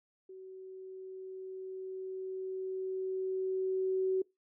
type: tone with level ramp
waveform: sine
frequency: 377.2 Hz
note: F#4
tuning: 33 cents sharp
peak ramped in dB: -46 to -27 dBFS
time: 0.29-4.22 s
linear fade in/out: 5 ms
effects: noise-tail reverb RT60 0.2 s tail -23 dB re dry